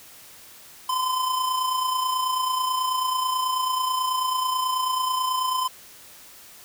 square tone with amplitude modulation, 1024 Hz, C6, 38 cents flat, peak -21 dBFS, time 0.89-5.68 s, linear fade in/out 5 ms, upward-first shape sine, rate 29.2 Hz, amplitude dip 45%, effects white hiss -47 dBFS RMS until 6.64 s

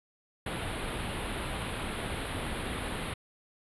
pink band-stop noise, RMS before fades -35 dBFS, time 0.46-3.14 s, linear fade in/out 5 ms, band 3900 to 9600 Hz, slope 48 dB/octave, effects resampled to 24000 Hz

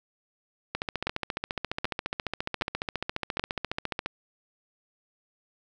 two click trains, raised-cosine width 0.3 ms, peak -11 / -13 dBFS, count 4 / 49, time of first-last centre 1.07-3.396 / 0.75-4.06 s, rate 1.29 / 14.5 Hz, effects none

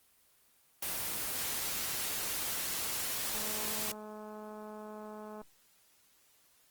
white noise, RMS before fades -36 dBFS, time 0.82-3.92 s, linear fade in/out 5 ms
click train, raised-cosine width 1 ms, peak -34 dBFS, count 441, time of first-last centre 3.35-5.416 s, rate 213 Hz
effects white hiss -67 dBFS RMS until 6.7 s + Opus 24 kbps

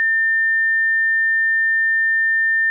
sine tone, 1800 Hz, A6, 39 cents sharp, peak -14 dBFS, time 0-2.7 s, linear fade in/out 0 ms, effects none

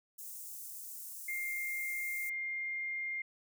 white high-pass noise, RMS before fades -46 dBFS, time 0.18-2.3 s, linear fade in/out 10 ms, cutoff 7000 Hz, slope 24 dB/octave
sine tone, 2113 Hz, C7, 16 cents sharp, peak -35 dBFS, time 1.28-3.22 s, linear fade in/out 5 ms
effects none

